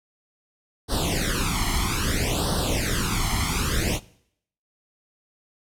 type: noise with flanger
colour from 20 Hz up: pink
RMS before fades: -24 dBFS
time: 0.88-4 s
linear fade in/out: 50 ms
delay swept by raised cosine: 0.21 to 0.96 ms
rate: 0.61 Hz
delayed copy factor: +0.95
effects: noise-tail reverb RT60 0.7 s tail -21 dB re dry + low-pass 12000 Hz 12 dB/octave